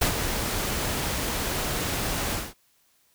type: noise with ADSR envelope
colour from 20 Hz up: pink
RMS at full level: -21 dBFS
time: 0.01-2.54 s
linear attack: 10 ms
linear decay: 96 ms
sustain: -7 dB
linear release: 210 ms
effects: white hiss -65 dBFS RMS until 3.14 s